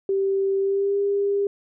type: tone with pitch glide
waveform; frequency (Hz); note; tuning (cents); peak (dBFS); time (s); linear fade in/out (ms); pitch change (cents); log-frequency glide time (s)
sine; 390 to 401.4; G4 to G4; -9 to +41; -19; 0.09-1.47; 2; +50; 0.59-0.98
effects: none

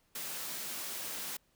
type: high-pass noise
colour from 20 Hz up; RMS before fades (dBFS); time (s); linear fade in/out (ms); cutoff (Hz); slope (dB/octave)
white; -40; 0.15-1.37; 5; 130; 24
effects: pink hiss -72 dBFS RMS until 1.55 s

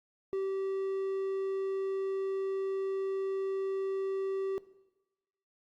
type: tone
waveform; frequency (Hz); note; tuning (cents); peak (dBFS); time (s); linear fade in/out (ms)
triangle; 386.8; G4; -23; -28; 0.33-4.58; 0
effects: noise-tail reverb RT60 1.0 s tail -17 dB re dry + Opus 48 kbps

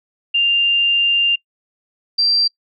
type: tone pair in turn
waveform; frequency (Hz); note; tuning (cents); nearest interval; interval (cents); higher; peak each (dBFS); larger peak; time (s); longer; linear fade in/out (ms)
sine; 2794 / 4710; F7 / D8; 0 / +4; major sixth; 904; second; -12; neither; 0.34-1.36 / 2.18-2.48; first; 10
effects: noise-tail reverb RT60 0.1 s tail -25 dB re dry

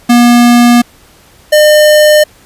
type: tone pair in turn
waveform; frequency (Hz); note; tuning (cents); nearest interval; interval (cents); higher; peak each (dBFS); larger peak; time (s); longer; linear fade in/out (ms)
square; 240 / 604.8; B3 / D#5; -49 / -49; octave + major third; 1600; second; -3; neither; 0.09-0.82 / 1.52-2.24; first; 10
effects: pink hiss -42 dBFS RMS until 2.45 s + resampled to 32000 Hz

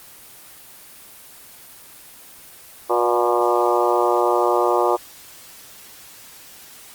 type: harmonic tone with a mistuned harmonic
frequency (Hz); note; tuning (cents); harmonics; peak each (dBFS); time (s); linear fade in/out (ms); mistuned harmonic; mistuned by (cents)
120; B2; -49; 3 / 4 / 5 / 6 / 7 / 8 / 9 / 10; -21 / -22 / -23 / -24 / -24 / -25 / -26 / -26; 2.89-4.97; 20; 5; -26
effects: white hiss -43 dBFS RMS until 6.94 s + Opus 24 kbps

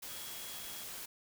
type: tone in noise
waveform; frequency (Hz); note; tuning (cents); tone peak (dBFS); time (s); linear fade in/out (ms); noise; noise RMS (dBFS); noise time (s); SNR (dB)
sine; 3322; G#7; 0; -52; 0.08-0.84; 10; white; -45; 0.02-1.06; -10
effects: none

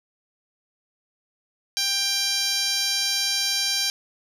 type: tone with band-pass filter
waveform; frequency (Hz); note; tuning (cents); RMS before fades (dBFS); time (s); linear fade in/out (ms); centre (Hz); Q
10% pulse; 791; G5; +15; -24; 1.77-3.9; 0; 6100; 1.9
effects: none

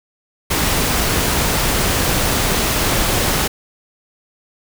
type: noise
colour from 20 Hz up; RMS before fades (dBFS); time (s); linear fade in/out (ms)
pink; -17; 0.5-3.48; 10
effects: none

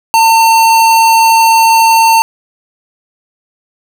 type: tone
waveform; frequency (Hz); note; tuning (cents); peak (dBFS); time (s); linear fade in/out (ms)
square; 903; A5; +45; -5; 0.14-2.22; 0
effects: none

